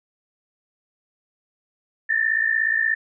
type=tone pair together; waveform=sine; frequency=1760 / 1816.8 Hz; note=A6 / A#6; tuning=0 / -45 cents; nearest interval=minor second; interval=55 cents; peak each=-21 dBFS; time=2.09-2.95 s; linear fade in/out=10 ms; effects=none